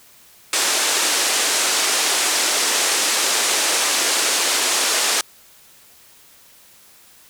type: band-pass noise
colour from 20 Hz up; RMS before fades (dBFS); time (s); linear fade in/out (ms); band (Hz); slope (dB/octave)
white; -19; 0.53-5.21; 2; 300 to 9000; 24
effects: white hiss -49 dBFS RMS until 7.29 s